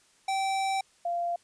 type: tone pair in turn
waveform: square / sine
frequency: 775 / 691.7 Hz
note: G5 / F5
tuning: -20 / -17 cents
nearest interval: major second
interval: 197 cents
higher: first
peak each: -27 dBFS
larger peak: neither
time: 0.28-0.81 / 1.05-1.36 s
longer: first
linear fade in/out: 5 ms
effects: white hiss -63 dBFS RMS until 1.43 s + resampled to 22050 Hz